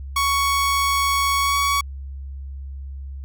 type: tone with pitch glide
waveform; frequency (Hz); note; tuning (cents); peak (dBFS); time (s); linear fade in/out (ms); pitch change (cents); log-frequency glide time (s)
sawtooth; 1114 to 1123.7; C#6 to C#6; +8 to +23; -14; 0.16-1.81; 5; +15; 1.42-1.56
effects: added 68 Hz sine -30 dBFS peak until 3.24 s